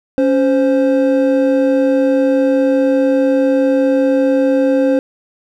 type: tone pair together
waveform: triangle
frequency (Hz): 277.2 / 522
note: C#4 / C5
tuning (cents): 0 / -4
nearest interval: major seventh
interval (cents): 1096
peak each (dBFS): -11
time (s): 0.18-4.99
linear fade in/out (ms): 0
effects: none